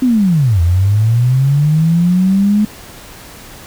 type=linear two-way sweep; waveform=sine; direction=down then up; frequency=263.6 to 82.41 to 213.1 Hz; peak=-8 dBFS; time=0.02-2.65 s; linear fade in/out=5 ms; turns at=0.61 s; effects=pink hiss -35 dBFS RMS until 3.66 s